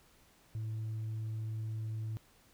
sine tone with tanh clipping, 110 Hz, A2, in tune, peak -36 dBFS, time 0.55-2.17 s, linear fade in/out 0 ms, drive 1 dB, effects pink hiss -65 dBFS RMS until 2.53 s

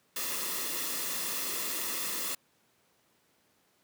white noise with comb filter, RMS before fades -34 dBFS, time 0.16-2.35 s, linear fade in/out 5 ms, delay 1.3 ms, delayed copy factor -0.55, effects pink hiss -69 dBFS RMS until 3.83 s + high-pass 150 Hz 12 dB/octave

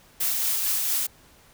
blue noise with tremolo, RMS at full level -24 dBFS, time 0.2-1.07 s, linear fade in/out 10 ms, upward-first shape sine, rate 4.4 Hz, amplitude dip 25%, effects pink hiss -55 dBFS RMS until 1.53 s

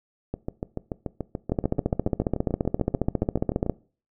two click trains, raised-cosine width 2 ms, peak -15 / -9 dBFS, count 24 / 33, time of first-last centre 0.34-3.664 / 1.52-3.697 s, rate 6.92 / 14.7 Hz, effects noise-tail reverb RT60 0.4 s tail -21 dB re dry

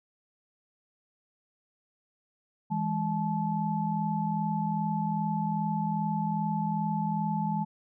sine tone cluster, 163.6 / 206.1 / 866 Hz, E3 / G#3 / A5, -13 / -13 / -28 cents, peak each -31 dBFS, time 2.7-7.65 s, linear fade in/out 20 ms, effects none

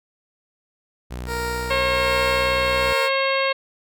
sawtooth tone with pitch glide, 61.6 to 61.96 Hz, B1 to B1, -4 to +6 cents, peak -25 dBFS, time 1.1-2.94 s, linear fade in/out 20 ms, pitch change +10 cents, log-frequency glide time 2.25-2.52 s
15% pulse tone with tremolo, 466.2 Hz, A#4, in tune, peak -18 dBFS, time 1.26-3.1 s, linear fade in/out 50 ms, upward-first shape sine, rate 1.3 Hz, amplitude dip 45%
harmonic tone, 540 Hz, C#5, 45 cents flat, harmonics 1 / 2 / 3 / 4 / 5 / 6 / 7 / 8, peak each -22 / -25 / -29 / -26 / -27 / -33 / -34 / -32 dBFS, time 1.7-3.53 s, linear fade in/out 10 ms
effects none

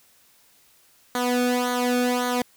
sawtooth tone with flanger, 246.9 Hz, B3, in tune, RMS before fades -23 dBFS, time 1.15-2.42 s, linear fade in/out 2 ms, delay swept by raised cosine 0.38 to 1.03 ms, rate 1.8 Hz, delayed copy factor -0.8, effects white hiss -58 dBFS RMS until 2.56 s

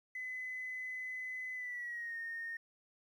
triangle tone with pitch glide, 2019 to 1840.8 Hz, B6 to A#6, +38 to -22 cents, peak -36 dBFS, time 0.15-2.57 s, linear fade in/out 5 ms, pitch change -160 cents, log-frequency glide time 1.54-2.17 s, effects tanh soft clip ceiling -37 dBFS + 12-bit

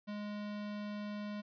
square tone, 207.7 Hz, G#3, in tune, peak -40 dBFS, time 0.07-1.42 s, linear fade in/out 20 ms, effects resampled to 11025 Hz

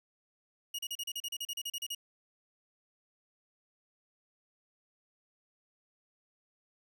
sawtooth tone bursts, 2876 Hz, F#7, 50 cents flat, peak -32 dBFS, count 15, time 0.74-1.949 s, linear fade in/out 5 ms, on 47 ms, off 36 ms, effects none

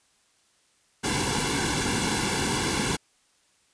pink noise with comb filter, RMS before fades -26 dBFS, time 1.03-2.97 s, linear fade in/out 20 ms, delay 1.6 ms, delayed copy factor -0.85, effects white hiss -65 dBFS RMS until 3.73 s + resampled to 22050 Hz

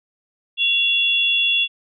sine tone pair together, 2754 / 3394 Hz, F7 / G#7, -25 / +37 cents, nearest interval major third, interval 362 cents, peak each -18 dBFS, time 0.57-1.68 s, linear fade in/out 50 ms, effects none

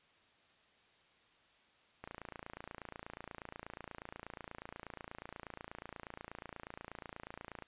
click train, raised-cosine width 0.5 ms, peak -30 dBFS, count 159, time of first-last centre 2.04-7.623 s, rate 28.3 Hz, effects white hiss -68 dBFS RMS until 7.67 s + resampled to 8000 Hz

